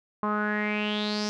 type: tone with low-pass filter sweep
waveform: sawtooth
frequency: 210 Hz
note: G#3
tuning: 19 cents sharp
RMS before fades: -28 dBFS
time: 0.23-1.29 s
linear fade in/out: 0 ms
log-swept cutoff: 1100 to 5600 Hz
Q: 6.9
effects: none